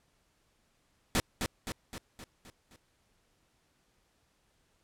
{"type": "noise with echo", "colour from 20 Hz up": "pink", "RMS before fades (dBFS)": -27, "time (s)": [1.15, 1.2], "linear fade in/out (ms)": 0, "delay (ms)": 260, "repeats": 6, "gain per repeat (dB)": -5, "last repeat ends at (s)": 2.76, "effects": ["pink hiss -72 dBFS RMS until 4.83 s", "low-pass 11000 Hz 12 dB/octave"]}